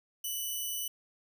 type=tone; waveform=5% pulse; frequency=2977 Hz; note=F#7; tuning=10 cents sharp; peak=-25 dBFS; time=0.24-0.88 s; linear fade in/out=5 ms; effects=none